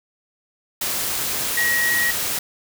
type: tone in noise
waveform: sine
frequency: 1902 Hz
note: A#6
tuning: 34 cents sharp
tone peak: -18 dBFS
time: 1.57-2.11 s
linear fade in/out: 5 ms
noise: white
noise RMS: -24 dBFS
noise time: 0.81-2.39 s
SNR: +3 dB
effects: none